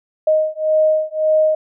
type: beating tone pair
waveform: sine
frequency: 622 / 623.8 Hz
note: D#5 / D#5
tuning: -1 / +4 cents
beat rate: 1.8 Hz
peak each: -16 dBFS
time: 0.27-1.55 s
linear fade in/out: 5 ms
effects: none